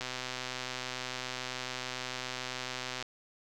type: click train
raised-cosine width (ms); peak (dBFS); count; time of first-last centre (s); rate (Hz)
0.2; -19; 384; 0.01-3.026; 127
effects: none